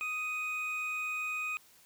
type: tone pair together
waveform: triangle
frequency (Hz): 1248 / 2496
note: D#6 / D#7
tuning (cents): +5 / +5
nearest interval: octave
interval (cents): 1200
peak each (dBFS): -39 / -32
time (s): 0.01-1.57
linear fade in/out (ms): 0
effects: white hiss -61 dBFS RMS until 1.85 s